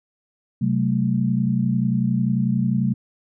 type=chord; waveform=sine; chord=F# diminished; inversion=second; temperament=equal with one note detuned; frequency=130.81 / 188.78 / 220 Hz; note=C3 / F#3 / A3; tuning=0 / +35 / 0 cents; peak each=-22 dBFS; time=0.61-2.94 s; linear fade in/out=10 ms; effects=none